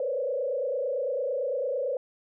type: tone with frequency modulation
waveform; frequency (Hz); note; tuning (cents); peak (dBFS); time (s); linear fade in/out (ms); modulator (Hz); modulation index
sine; 531; C5; +25; -26; 0-1.97; 2; 28.9; 1.7
effects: none